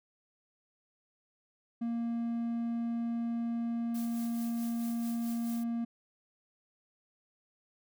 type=tone; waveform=triangle; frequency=233.1 Hz; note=A#3; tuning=in tune; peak=-29 dBFS; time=1.81-5.85 s; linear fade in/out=10 ms
type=noise with tremolo; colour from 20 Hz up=blue; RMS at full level=-47 dBFS; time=3.94-5.64 s; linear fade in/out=10 ms; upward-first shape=sine; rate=4.6 Hz; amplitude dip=50%
effects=none